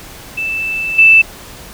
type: tone with level steps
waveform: sine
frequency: 2644 Hz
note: E7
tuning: 5 cents sharp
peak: -16 / -3 dBFS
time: 0.37-1.22 s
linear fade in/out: 10 ms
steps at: 0.98 s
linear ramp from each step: 10 ms
effects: pink hiss -34 dBFS RMS until 1.73 s